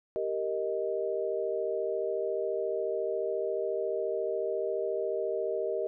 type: chord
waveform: sine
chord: Eb major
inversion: first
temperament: equal with one note detuned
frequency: 392 / 466.2 / 624.8 Hz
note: G4 / Bb4 / Eb5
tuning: 0 / 0 / +7 cents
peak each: -33 dBFS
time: 0.16-5.87 s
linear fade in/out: 0 ms
effects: none